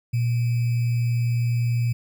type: tone with sample-and-hold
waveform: sine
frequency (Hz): 119.1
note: A#2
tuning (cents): +38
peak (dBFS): -19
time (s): 0.13-1.93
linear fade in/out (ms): 10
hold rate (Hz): 2450
effects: none